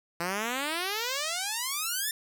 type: exponential sweep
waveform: 5% pulse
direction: up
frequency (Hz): 166.3 to 1813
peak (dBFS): -18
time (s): 0.2-2.11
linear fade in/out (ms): 2
effects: none